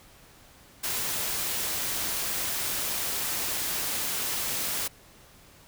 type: noise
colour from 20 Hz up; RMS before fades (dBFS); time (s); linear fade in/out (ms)
white; -30; 0.83-4.88; 10
effects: pink hiss -54 dBFS RMS until 5.67 s